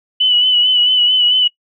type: tone with vibrato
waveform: sine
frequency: 2977 Hz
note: F#7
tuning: 10 cents sharp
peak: -9 dBFS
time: 0.2-1.48 s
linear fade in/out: 10 ms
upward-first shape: sine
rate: 4.5 Hz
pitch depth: 38 cents each way
effects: noise-tail reverb RT60 0.1 s tail -22 dB re dry